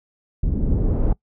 brown noise with low-pass filter sweep, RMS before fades -19 dBFS, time 0.43-1.13 s, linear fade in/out 5 ms, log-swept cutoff 230 to 670 Hz, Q 1, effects noise-tail reverb RT60 0.1 s tail -23 dB re dry

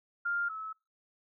sine tone pair in turn, 1400 / 1298.8 Hz, F6 / E6, +4 / -26 cents, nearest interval minor second, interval 130 cents, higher first, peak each -29 / -37 dBFS, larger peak first, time 0.25-0.49 / 0.49-0.73 s, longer neither, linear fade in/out 10 ms, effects noise-tail reverb RT60 0.3 s tail -26 dB re dry

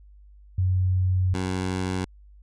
sine / 15% pulse tone pair in turn, 92.5 / 92.85 Hz, F#2 / F#2, 0 / +7 cents, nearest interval unison, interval 7 cents, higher second, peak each -19 dBFS, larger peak neither, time 0.58-1.34 / 1.34-2.05 s, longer first, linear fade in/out 5 ms, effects added 50 Hz sine -47 dBFS peak until 2.42 s + resampled to 22050 Hz

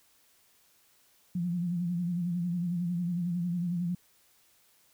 sine tone with vibrato, 174.61 Hz, F3, in tune, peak -28 dBFS, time 1.35-3.95 s, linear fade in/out 5 ms, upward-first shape sine, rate 11 Hz, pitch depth 60 cents each way, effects white hiss -65 dBFS RMS until 4.93 s

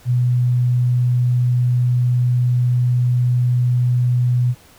sine tone, 123.47 Hz, B2, in tune, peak -13 dBFS, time 0.05-4.55 s, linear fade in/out 50 ms, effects pink hiss -48 dBFS RMS until 4.78 s

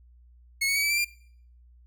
sawtooth tone with pitch steps, 2184 / 2223 / 2264 / 2305 / 2346 / 2389 Hz, C#7 / C#7 / C#7 / D7 / D7 / D7, -26 / +4 / +36 / -33 / -2 / +29 cents, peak -20 dBFS, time 0.61-1.048 s, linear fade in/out 10 ms, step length 73 ms, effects noise-tail reverb RT60 0.6 s tail -21 dB re dry + added 60 Hz sine -52 dBFS peak until 1.86 s

